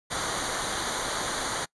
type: noise with comb filter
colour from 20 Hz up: pink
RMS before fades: -30 dBFS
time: 0.1-1.66 s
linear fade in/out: 20 ms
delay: 0.38 ms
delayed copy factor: -0.75
effects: noise-tail reverb RT60 0.1 s tail -24 dB re dry + resampled to 24000 Hz